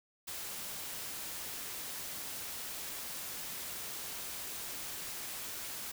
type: noise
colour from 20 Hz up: white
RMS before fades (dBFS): -42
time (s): 0.27-5.92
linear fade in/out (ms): 10
effects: none